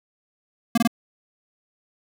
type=tone bursts; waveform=square; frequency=233.1 Hz; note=A#3; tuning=in tune; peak=-16 dBFS; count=3; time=0.75-0.875 s; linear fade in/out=5 ms; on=27 ms; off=22 ms; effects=none